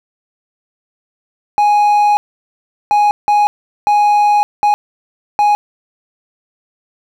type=tone bursts at uneven times; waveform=triangle; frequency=830 Hz; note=G#5; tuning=1 cent flat; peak=-6 dBFS; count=6; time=1.58-2.17 / 2.91-3.11 / 3.28-3.47 / 3.87-4.43 / 4.63-4.74 / 5.39-5.55 s; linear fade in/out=0 ms; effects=none